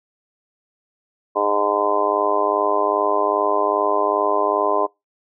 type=harmonic tone; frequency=102.5 Hz; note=G#2; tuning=22 cents flat; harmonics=3 / 4 / 5 / 6 / 7 / 8 / 9 / 10; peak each=-30 / -23 / -30 / -22 / -27 / -29 / -27 / -21 dBFS; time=1.35-4.87 s; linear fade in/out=20 ms; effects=noise-tail reverb RT60 0.2 s tail -25 dB re dry